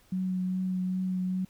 sine tone with vibrato, 185 Hz, F#3, in tune, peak -27 dBFS, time 0.12-1.45 s, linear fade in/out 5 ms, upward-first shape triangle, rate 2.5 Hz, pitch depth 15 cents each way, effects pink hiss -62 dBFS RMS until 1.49 s

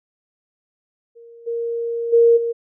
sine tone with level steps, 466.2 Hz, A#4, in tune, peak -40 / -21 / -9 / -19 dBFS, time 1.15-2.53 s, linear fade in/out 20 ms, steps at 1.46 / 2.12 / 2.36 s, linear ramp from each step 20 ms, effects none

